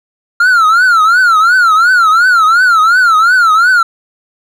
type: tone with vibrato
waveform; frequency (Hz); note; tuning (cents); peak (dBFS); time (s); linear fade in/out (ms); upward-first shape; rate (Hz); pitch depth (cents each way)
triangle; 1380; F6; -21; -3; 0.4-3.83; 5; triangle; 2.8; 190
effects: none